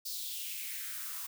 blue noise with high-pass filter sweep, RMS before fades -40 dBFS, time 0.05-1.27 s, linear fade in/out 10 ms, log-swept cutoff 4700 to 1000 Hz, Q 3.4, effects none

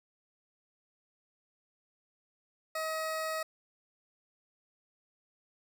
20% pulse tone, 635 Hz, D#5, 35 cents sharp, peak -28 dBFS, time 2.75-3.43 s, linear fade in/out 5 ms, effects none

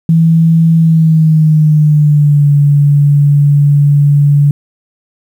sine tone with pitch glide, 163.7 to 144.17 Hz, E3 to D3, -12 to -32 cents, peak -4 dBFS, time 0.09-4.51 s, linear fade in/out 2 ms, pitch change -220 cents, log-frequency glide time 0.77-2.49 s, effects 7-bit

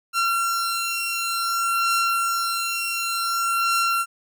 sawtooth beating tone pair, 1366 / 1366.55 Hz, F6 / F6, -39 / -38 cents, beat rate 0.55 Hz, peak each -19 / -23 dBFS, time 0.13-4.06 s, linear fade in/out 50 ms, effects none

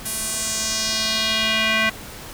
square tone with band-pass filter sweep, 220 Hz, A3, in tune, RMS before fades -22 dBFS, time 0.05-1.9 s, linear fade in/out 10 ms, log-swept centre 11000 to 2100 Hz, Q 2, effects pink hiss -37 dBFS RMS until 2.33 s

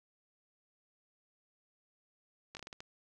slowing click train, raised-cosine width 0.2 ms, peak -28 dBFS, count 7, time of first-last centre 2.55-2.805 s, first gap 19 ms, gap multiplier 1.32, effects none

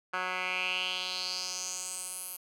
10% pulse tone with band-pass filter sweep, 183.7 Hz, F#3, 12 cents flat, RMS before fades -35 dBFS, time 0.13-2.37 s, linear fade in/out 10 ms, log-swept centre 1600 to 12000 Hz, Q 4, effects none

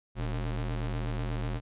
45% pulse ring-modulated tone, 82.41 Hz, E2, in tune, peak -27 dBFS, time 0.15-1.61 s, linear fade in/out 50 ms, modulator 37.1 Hz, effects resampled to 8000 Hz

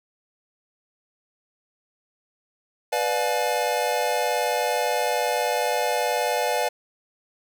square chord, B diminished seventh, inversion none, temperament just, 493.9 / 592.7 / 711.2 / 853.4 Hz, B4 / D5 / F5 / Ab5, 0 / +16 / +31 / +47 cents, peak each -28 dBFS, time 2.92-6.69 s, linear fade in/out 10 ms, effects none

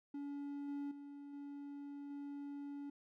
triangle tone with level steps, 284.5 Hz, C#4, 45 cents sharp, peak -40 / -38 / -47 / -44 / -42 dBFS, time 0.14-2.9 s, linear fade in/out 5 ms, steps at 0.68 / 0.91 / 1.33 / 2.1 s, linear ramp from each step 5 ms, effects none

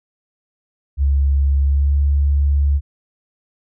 sine tone with pitch glide, 69.5 to 71.04 Hz, C#2 to C#2, +5 to +43 cents, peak -12 dBFS, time 0.97-2.81 s, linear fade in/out 50 ms, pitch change +38 cents, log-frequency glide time 1.65-1.94 s, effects none

